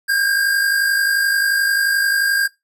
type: tone pair together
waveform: square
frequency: 1562.6 / 1614 Hz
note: G6 / G#6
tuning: -6 / -50 cents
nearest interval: minor second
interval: 56 cents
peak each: -24 / -16 dBFS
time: 0.08-2.48 s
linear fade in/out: 20 ms
effects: noise-tail reverb RT60 0.2 s tail -22 dB re dry